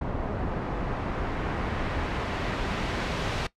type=noise with low-pass filter sweep; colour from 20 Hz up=pink; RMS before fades=-30 dBFS; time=0.01-3.47 s; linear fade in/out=5 ms; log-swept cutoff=940 to 3900 Hz; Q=0.73; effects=noise-tail reverb RT60 0.1 s tail -18 dB re dry